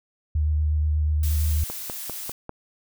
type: tone with vibrato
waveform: sine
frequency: 76.1 Hz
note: D#2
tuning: 38 cents flat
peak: -19 dBFS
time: 0.35-1.64 s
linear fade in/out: 5 ms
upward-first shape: sine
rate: 8.3 Hz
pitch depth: 18 cents each way
type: noise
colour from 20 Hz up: blue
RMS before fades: -34 dBFS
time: 1.23-2.32 s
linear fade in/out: 2 ms
type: click train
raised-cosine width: 1 ms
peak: -19 dBFS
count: 5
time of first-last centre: 1.7-2.494 s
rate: 5.04 Hz
effects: none